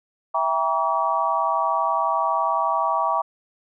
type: chord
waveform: sine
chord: E diminished seventh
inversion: none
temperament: just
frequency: 659.3 / 791.1 / 949.3 / 1139.2 Hz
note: E5 / G5 / Bb5 / Db6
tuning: 0 / +16 / +31 / +47 cents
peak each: -26 / -26 / -24 / -23 dBFS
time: 0.34-3.22 s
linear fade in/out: 10 ms
effects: none